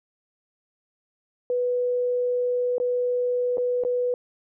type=tone with dropouts; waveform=sine; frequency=493 Hz; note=B4; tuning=3 cents flat; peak=-21 dBFS; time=1.5-4.14 s; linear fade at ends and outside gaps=1 ms; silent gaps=2.782-2.8 / 3.572-3.581 / 3.837-3.849 s; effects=none